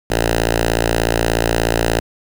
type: tone with notch filter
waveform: 5% pulse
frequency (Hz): 56.7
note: A#1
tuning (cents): -47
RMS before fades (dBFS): -17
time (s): 0.1-2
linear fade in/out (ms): 5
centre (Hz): 200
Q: 1.2
effects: 7-bit